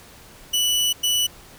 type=tone bursts at uneven times; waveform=sawtooth; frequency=2960 Hz; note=F#7; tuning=in tune; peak=-15 dBFS; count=2; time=0.53-0.93 / 1.03-1.27 s; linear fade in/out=10 ms; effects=pink hiss -46 dBFS RMS until 1.58 s